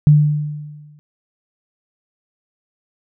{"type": "tone with exponential decay", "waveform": "sine", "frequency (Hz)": 149.1, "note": "D3", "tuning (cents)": 27, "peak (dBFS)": -4, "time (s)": [0.07, 0.99], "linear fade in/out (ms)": 0, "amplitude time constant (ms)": 200, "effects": []}